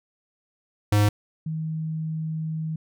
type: tone pair in turn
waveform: square / sine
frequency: 103.83 / 158.54 Hz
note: G#2 / D#3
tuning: 0 / +33 cents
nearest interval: perfect fifth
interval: 733 cents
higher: second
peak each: -17 / -26 dBFS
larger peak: first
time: 0.92-1.09 / 1.46-2.76 s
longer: second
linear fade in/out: 5 ms
effects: none